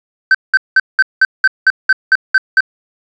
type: tone bursts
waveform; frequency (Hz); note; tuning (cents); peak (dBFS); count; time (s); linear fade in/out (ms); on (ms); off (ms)
triangle; 1543; G6; -28; -3; 11; 0.31-2.606; 2; 36; 190
effects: resampled to 16000 Hz + 7-bit